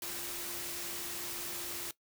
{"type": "tone in noise", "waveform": "sine", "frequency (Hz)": 347.5, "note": "F4", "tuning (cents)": -9, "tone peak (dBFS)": -50, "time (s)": [0.02, 1.91], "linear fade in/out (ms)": 2, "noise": "white", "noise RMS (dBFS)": -40, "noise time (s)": [0.02, 1.91], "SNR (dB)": -13, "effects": ["noise-tail reverb RT60 0.1 s tail -18 dB re dry"]}